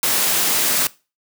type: noise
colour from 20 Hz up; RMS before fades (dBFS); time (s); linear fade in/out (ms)
white; -18; 0.03-0.87; 2
effects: noise-tail reverb RT60 0.3 s tail -21 dB re dry + high-pass 150 Hz 12 dB/octave